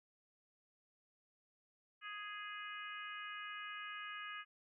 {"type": "harmonic tone", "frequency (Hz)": 415.3, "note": "G#4", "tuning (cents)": 0, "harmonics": [3, 4, 5, 6, 7], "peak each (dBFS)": [-49, -49, -53, -53, -53], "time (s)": [2.01, 4.45], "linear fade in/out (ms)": 50, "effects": []}